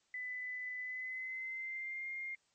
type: tone with pitch glide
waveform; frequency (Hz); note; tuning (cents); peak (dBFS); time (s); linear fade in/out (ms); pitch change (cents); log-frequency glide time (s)
sine; 2001 to 2120; B6 to C7; +22 to +22; -39; 0.14-2.35; 2; +100; 0.81-2.08
effects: white hiss -75 dBFS RMS until 2.54 s + MP3 32 kbps